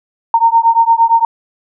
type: beating tone pair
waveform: sine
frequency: 914 / 922.7 Hz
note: A#5 / A#5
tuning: -34 / -18 cents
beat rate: 8.7 Hz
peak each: -10 dBFS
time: 0.34-1.25 s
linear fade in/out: 2 ms
effects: none